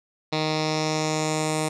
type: tone with low-pass filter sweep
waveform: 10% pulse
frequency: 155.56 Hz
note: D#3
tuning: in tune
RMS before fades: -25 dBFS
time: 0.32-1.69 s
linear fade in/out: 10 ms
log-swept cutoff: 4300 to 8800 Hz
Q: 3.1
effects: none